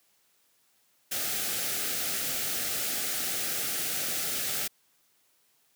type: band-stop noise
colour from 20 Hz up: white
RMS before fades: -31 dBFS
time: 1.11-4.68 s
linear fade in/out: 10 ms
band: 840 to 1200 Hz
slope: 96 dB/octave
effects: white hiss -68 dBFS RMS until 5.75 s + high-pass 100 Hz 12 dB/octave